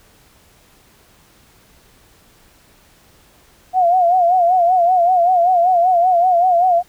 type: tone with vibrato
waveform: sine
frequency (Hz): 713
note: F5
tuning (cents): +36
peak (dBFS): -10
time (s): 3.73-6.83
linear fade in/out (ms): 50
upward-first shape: sine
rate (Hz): 5.2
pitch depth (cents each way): 88
effects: pink hiss -51 dBFS RMS until 6.88 s